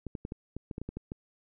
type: clicks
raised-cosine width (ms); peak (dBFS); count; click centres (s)
3; -24; 11; 0.067 / 0.152 / 0.251 / 0.321 / 0.566 / 0.712 / 0.781 / 0.816 / 0.89 / 0.97 / 1.119
effects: none